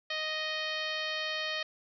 harmonic tone, 622.3 Hz, D#5, in tune, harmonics 1 / 2 / 3 / 4 / 5 / 6 / 7 / 8 / 9, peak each -40 / -43 / -37 / -40 / -39 / -42 / -41 / -49 / -52 dBFS, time 0.1-1.63 s, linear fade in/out 5 ms, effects none

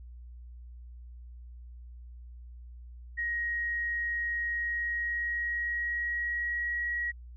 sine tone with pitch glide, 1885 to 1909.1 Hz, A#6 to A#6, +19 to +41 cents, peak -29 dBFS, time 3.17-7.12 s, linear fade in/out 20 ms, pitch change +22 cents, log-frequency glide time 4.49-6.89 s, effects added 60 Hz sine -44 dBFS peak until 7.36 s

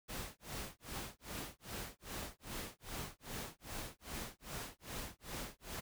pink noise with tremolo, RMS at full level -43 dBFS, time 0.08-5.81 s, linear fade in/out 20 ms, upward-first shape sine, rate 2.5 Hz, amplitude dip 100%, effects none

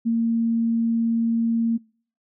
sine tone, 229.6 Hz, A#3, 26 cents flat, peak -18 dBFS, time 0.05-1.78 s, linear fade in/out 20 ms, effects noise-tail reverb RT60 0.5 s tail -26 dB re dry

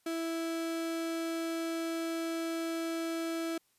35% pulse tone, 329.6 Hz, E4, in tune, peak -31 dBFS, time 0.06-3.58 s, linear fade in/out 5 ms, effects white hiss -72 dBFS RMS until 3.78 s + resampled to 32000 Hz

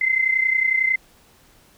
sine tone pair together, 2062 / 2093 Hz, C7 / C7, -26 / 0 cents, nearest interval unison, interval 26 cents, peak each -18 / -22 dBFS, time 0.01-0.96 s, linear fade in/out 5 ms, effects pink hiss -54 dBFS RMS until 1.77 s

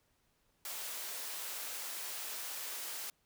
white high-pass noise, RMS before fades -42 dBFS, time 0.65-3.1 s, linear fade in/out 2 ms, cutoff 450 Hz, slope 12 dB/octave, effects pink hiss -75 dBFS RMS until 3.25 s

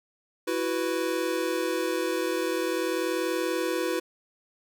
square chord, E suspended second, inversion none, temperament equal, 329.6 / 370 / 493.9 Hz, E4 / F#4 / B4, 0 / 0 / 0 cents, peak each -31 dBFS, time 0.47-4 s, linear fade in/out 10 ms, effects none

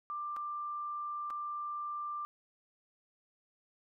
sine tone with dropouts, 1185 Hz, D6, 15 cents sharp, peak -36 dBFS, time 0.1-2.25 s, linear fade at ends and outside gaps 0 ms, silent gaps 0.364-0.368 / 1.302-1.306 s, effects none

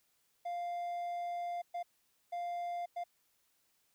triangle tone bursts at uneven times, 698.5 Hz, F5, in tune, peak -34 dBFS, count 4, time 0.45-1.62 / 1.74-1.83 / 2.32-2.86 / 2.96-3.04 s, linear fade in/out 10 ms, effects white hiss -75 dBFS RMS until 3.94 s

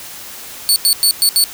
20% pulse tone bursts at uneven times, 4451 Hz, C#8, 6 cents sharp, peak -3 dBFS, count 5, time 0.69-0.76 / 0.85-0.93 / 1.03-1.11 / 1.22-1.29 / 1.36-1.44 s, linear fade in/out 0 ms, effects white hiss -32 dBFS RMS until 1.53 s

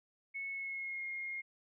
sine tone with pitch glide, 2200 to 2139 Hz, C#7 to C7, -14 to +38 cents, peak -38 dBFS, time 0.34-1.42 s, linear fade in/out 20 ms, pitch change -48 cents, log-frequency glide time 0.5-1.05 s, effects none

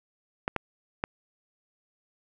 clicks, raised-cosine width 0.5 ms, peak -12 dBFS, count 3, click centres 0.479 / 0.563 / 1.039 s, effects none

